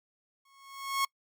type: tone with exponential growth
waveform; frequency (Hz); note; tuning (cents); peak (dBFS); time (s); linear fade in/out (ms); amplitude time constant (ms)
sawtooth; 1095; C#6; -22; -21; 0.45-1.05; 5; 130
effects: noise-tail reverb RT60 0.1 s tail -26 dB re dry + Opus 48 kbps